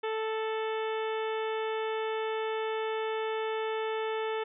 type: harmonic tone with a mistuned harmonic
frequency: 440 Hz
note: A4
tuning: in tune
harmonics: 1 / 2 / 3 / 4 / 5 / 6 / 7 / 8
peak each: -31 / -37 / -41 / -43 / -45 / -47 / -48 / -49 dBFS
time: 0.03-4.44 s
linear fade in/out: 10 ms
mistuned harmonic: 7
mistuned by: -30 cents
effects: none